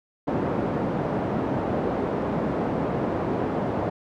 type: band-pass noise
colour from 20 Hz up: pink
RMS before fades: -26 dBFS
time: 0.27-3.9 s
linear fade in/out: 10 ms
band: 160 to 740 Hz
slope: 12 dB/octave
effects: none